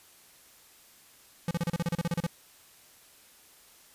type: tone bursts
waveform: square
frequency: 170.2 Hz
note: F3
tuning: 44 cents flat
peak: -27 dBFS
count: 13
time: 1.48-2.266 s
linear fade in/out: 2 ms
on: 30 ms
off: 33 ms
effects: white hiss -57 dBFS RMS until 3.94 s + resampled to 32000 Hz